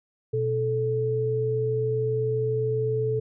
sine tone pair together, 122.4 / 436.2 Hz, B2 / A4, -15 / -15 cents, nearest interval octave + minor seventh, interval 2200 cents, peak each -27 / -24 dBFS, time 0.33-3.2 s, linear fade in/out 10 ms, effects none

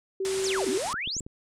sine tone, 383.9 Hz, G4, 36 cents flat, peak -26 dBFS, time 0.2-0.78 s, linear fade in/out 5 ms
white low-pass noise, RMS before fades -36 dBFS, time 0.25-0.93 s, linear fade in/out 0 ms, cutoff 9800 Hz, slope 48 dB/octave
sine exponential two-way sweep, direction down then up, 7730 to 233.9 to 7730 Hz, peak -29 dBFS, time 0.44-1.2 s, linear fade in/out 0 ms, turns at 0.69 s
clicks, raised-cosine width 3 ms, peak -28 dBFS, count 5, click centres 0.941 / 1.075 / 1.167 / 1.207 / 1.265 s
effects none

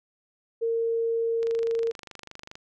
sine tone, 458.7 Hz, A#4, 28 cents flat, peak -23 dBFS, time 0.61-1.92 s, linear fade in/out 20 ms
click train, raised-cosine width 0.2 ms, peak -24 dBFS, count 29, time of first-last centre 1.43-2.554 s, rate 24.9 Hz
effects none

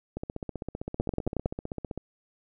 two click trains, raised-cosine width 2 ms, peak -20 / -13 dBFS, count 29 / 6, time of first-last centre 0.17-1.976 / 1-1.459 s, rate 15.5 / 10.9 Hz, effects none

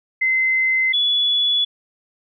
sine tone pair in turn, 2060 / 3416 Hz, C7 / G#7, -28 / +48 cents, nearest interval major sixth, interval 876 cents, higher second, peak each -15 / -15 dBFS, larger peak neither, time 0.21-0.93 / 0.93-1.65 s, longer neither, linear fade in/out 10 ms, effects none

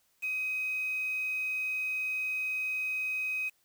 sine tone with quantisation, 2522 Hz, D#7, 23 cents sharp, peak -30 dBFS, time 0.22-3.5 s, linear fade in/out 20 ms, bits 8, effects white hiss -71 dBFS RMS until 3.64 s

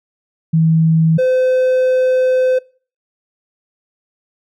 sine / triangle tone pair in turn, 161.5 / 512.7 Hz, E3 / C5, -35 / -35 cents, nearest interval octave + minor sixth, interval 2000 cents, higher second, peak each -9 dBFS, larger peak neither, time 0.53-1.18 / 1.18-2.59 s, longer second, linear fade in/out 10 ms, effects noise-tail reverb RT60 0.4 s tail -23 dB re dry

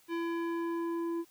square tone with low-pass filter sweep, 336.3 Hz, E4, 35 cents sharp, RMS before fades -34 dBFS, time 0.08-1.25 s, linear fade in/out 50 ms, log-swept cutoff 2800 to 700 Hz, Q 0.98, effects white hiss -64 dBFS RMS until 1.3 s

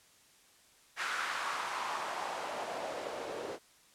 white noise with band-pass filter sweep, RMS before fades -38 dBFS, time 0.96-3.59 s, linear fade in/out 50 ms, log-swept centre 1500 to 430 Hz, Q 2.2, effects white hiss -63 dBFS RMS until 3.94 s + low-pass 10000 Hz 12 dB/octave

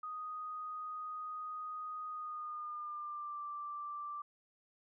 sine tone with pitch glide, 1244.5 to 1174.7 Hz, D#6 to D6, 0 to 0 cents, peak -40 dBFS, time 0.03-4.22 s, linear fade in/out 5 ms, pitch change -100 cents, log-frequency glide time 2.08-3.42 s, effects none

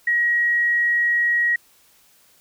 sine tone, 1900 Hz, A#6, 33 cents sharp, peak -16 dBFS, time 0.07-1.56 s, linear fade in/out 5 ms, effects white hiss -56 dBFS RMS until 2.4 s

